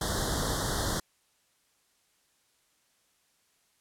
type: band-stop noise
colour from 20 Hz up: pink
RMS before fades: -30 dBFS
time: 0.01-1 s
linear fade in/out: 5 ms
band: 1900 to 3200 Hz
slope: 96 dB/octave
effects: white hiss -70 dBFS RMS until 3.8 s + low-pass 11000 Hz 12 dB/octave